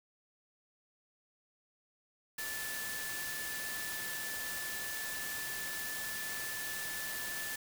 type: tone in noise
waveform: sine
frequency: 1747 Hz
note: A6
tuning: 13 cents flat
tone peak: -41 dBFS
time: 2.38-7.56 s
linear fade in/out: 5 ms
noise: white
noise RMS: -41 dBFS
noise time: 2.38-7.56 s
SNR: -3 dB
effects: none